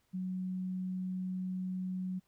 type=tone; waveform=sine; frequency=185 Hz; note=F#3; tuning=in tune; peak=-34 dBFS; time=0.13-2.2 s; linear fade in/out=20 ms; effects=pink hiss -75 dBFS RMS until 2.27 s